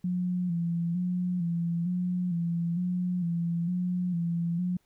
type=tone with vibrato; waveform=sine; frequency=174.61 Hz; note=F3; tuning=in tune; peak=-26 dBFS; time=0.04-4.77 s; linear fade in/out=5 ms; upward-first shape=square; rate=1.1 Hz; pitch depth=50 cents each way; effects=pink hiss -71 dBFS RMS until 4.85 s